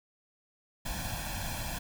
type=noise with comb filter; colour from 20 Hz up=pink; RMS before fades=-36 dBFS; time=0.85-1.79 s; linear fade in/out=10 ms; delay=1.2 ms; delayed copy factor=+0.95; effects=none